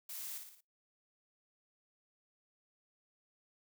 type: noise with echo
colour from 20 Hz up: blue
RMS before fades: -45 dBFS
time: 0.09-0.38 s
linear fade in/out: 5 ms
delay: 57 ms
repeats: 4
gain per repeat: -5 dB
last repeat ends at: 0.608 s
effects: noise-tail reverb RT60 0.2 s tail -23 dB re dry